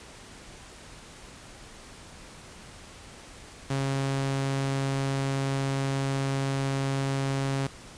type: tone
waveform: sawtooth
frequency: 136.3 Hz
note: C#3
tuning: 29 cents flat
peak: -22 dBFS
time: 3.7-7.67 s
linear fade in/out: 5 ms
effects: pink hiss -47 dBFS RMS until 7.97 s + resampled to 22050 Hz